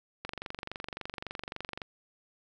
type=click train; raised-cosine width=0.3 ms; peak=-21 dBFS; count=38; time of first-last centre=0.25-1.818 s; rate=23.6 Hz; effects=none